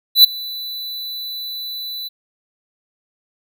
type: tone with ADSR envelope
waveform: square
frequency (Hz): 3982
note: B7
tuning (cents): +14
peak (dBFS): -3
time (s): 0.15-2.09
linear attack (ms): 92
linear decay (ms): 8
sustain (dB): -23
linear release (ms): 19
effects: none

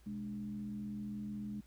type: tone with frequency modulation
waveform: sine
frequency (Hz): 207.7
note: G#3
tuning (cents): 0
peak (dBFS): -39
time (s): 0.06-1.61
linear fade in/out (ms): 10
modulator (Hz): 84.1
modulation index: 0.52
effects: added 57 Hz sine -60 dBFS peak until 1.66 s + pink hiss -69 dBFS RMS until 1.66 s

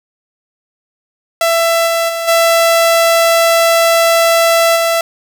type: tone with level steps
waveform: sawtooth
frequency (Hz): 667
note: E5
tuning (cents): +20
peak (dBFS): -6 / -8 / -13 / -4 / -7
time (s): 1.41-5.01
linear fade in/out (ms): 2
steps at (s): 1.86 / 2.08 / 2.27 / 4.75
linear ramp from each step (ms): 20
effects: none

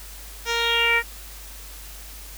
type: tone with low-pass filter sweep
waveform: 10% pulse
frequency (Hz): 466.2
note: A#4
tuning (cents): 0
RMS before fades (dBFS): -21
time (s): 0.45-1.03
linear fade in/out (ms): 50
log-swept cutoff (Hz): 5300 to 2000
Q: 5.1
effects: added 50 Hz sine -40 dBFS peak until 2.37 s + white hiss -42 dBFS RMS until 2.37 s

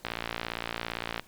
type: click train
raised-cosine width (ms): 0.3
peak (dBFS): -15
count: 67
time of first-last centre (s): 0.05-1.196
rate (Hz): 57.6
effects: pink hiss -57 dBFS RMS until 1.27 s + Opus 48 kbps

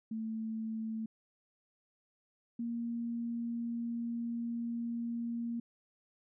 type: tone pair in turn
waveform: sine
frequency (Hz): 221.8 / 234.2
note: A3 / A#3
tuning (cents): +14 / +8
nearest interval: minor second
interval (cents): 94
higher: second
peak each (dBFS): -35 / -34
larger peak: second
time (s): 0.11-1.06 / 2.59-5.6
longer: second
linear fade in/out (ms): 5
effects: none

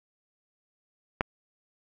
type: clicks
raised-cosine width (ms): 0.5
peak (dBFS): -8 / -30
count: 2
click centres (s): 1.209 / 1.214
effects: none

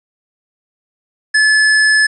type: tone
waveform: square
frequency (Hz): 1725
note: A6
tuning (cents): -35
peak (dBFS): -9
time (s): 1.34-2.07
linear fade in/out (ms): 10
effects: resampled to 22050 Hz + 8-bit

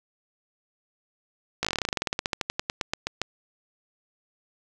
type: slowing click train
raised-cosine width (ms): 0.2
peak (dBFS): -8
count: 27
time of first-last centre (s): 1.63-3.217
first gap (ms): 17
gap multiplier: 1.09
effects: none

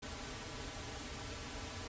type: noise with comb filter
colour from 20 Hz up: pink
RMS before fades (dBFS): -45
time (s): 0.02-1.88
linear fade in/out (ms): 10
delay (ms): 5.6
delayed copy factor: -0.85
effects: resampled to 16000 Hz

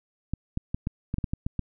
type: clicks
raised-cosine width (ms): 5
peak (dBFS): -15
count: 10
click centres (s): 0.336 / 0.574 / 0.745 / 0.871 / 1.141 / 1.184 / 1.242 / 1.335 / 1.465 / 1.593
effects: none

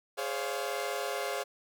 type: chord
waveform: sawtooth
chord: Db major seventh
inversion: second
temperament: equal with one note detuned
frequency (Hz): 415.3 / 523.3 / 563.7 / 698.5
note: Ab4 / C5 / Db5 / F5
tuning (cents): 0 / 0 / +29 / 0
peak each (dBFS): -34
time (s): 0.17-1.44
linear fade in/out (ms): 20
effects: none

